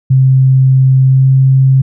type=tone with pitch glide; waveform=sine; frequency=131.9 to 133.12 Hz; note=C3 to C3; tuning=+14 to +30 cents; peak=-4 dBFS; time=0.1-1.82 s; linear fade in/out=10 ms; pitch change=+16 cents; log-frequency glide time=1.06-1.28 s; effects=none